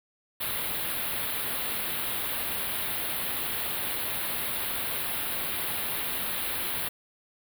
white band-stop noise, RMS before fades -31 dBFS, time 0.4-6.89 s, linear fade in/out 10 ms, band 4100 to 10000 Hz, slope 48 dB/octave, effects none

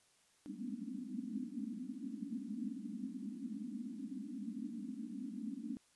pink band-pass noise, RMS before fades -44 dBFS, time 0.46-5.77 s, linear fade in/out 0 ms, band 200 to 290 Hz, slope 96 dB/octave, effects white hiss -71 dBFS RMS until 5.95 s + resampled to 24000 Hz

